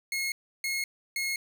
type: tone bursts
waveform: sawtooth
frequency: 2163 Hz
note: C#7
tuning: 43 cents flat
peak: -25 dBFS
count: 3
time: 0.12-1.36 s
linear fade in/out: 2 ms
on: 200 ms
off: 320 ms
effects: none